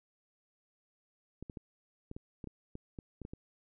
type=clicks; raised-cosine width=3 ms; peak=-30 dBFS; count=12; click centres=1.426 / 1.498 / 1.572 / 2.114 / 2.165 / 2.442 / 2.473 / 2.754 / 2.988 / 3.217 / 3.251 / 3.335 s; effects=none